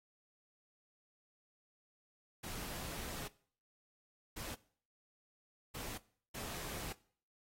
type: noise bursts at uneven times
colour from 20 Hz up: pink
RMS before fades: -45 dBFS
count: 4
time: 2.43-3.28 / 4.36-4.55 / 5.74-5.98 / 6.34-6.93 s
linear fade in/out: 10 ms
effects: noise-tail reverb RT60 0.5 s tail -20 dB re dry + AAC 48 kbps